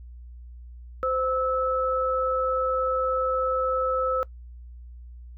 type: tone pair together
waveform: sine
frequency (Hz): 518 / 1305.3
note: C5 / E6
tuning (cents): -17 / -17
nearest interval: octave + major third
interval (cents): 1600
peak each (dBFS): -25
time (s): 1.03-4.23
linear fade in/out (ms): 0
effects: noise-tail reverb RT60 0.1 s tail -21 dB re dry + added 60 Hz sine -40 dBFS peak until 5.37 s